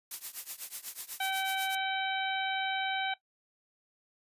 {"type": "noise with tremolo", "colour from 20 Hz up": "blue", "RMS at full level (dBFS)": -36, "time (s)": [0.11, 1.75], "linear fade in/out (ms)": 2, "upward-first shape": "triangle", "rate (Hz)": 8.1, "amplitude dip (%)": 95}
{"type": "harmonic tone", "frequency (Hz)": 769, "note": "G5", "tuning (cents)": -33, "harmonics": [1, 2, 3, 4, 5], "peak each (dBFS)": [-33, -36, -38, -39, -40], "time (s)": [1.2, 3.14], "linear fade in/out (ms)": 5}
{"effects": ["noise-tail reverb RT60 0.1 s tail -17 dB re dry", "resampled to 32000 Hz"]}